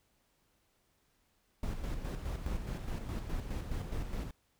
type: noise with tremolo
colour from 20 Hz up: brown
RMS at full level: -36 dBFS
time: 1.63-4.31 s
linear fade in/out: 2 ms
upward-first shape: square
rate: 4.8 Hz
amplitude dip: 45%
effects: pink hiss -74 dBFS RMS until 4.59 s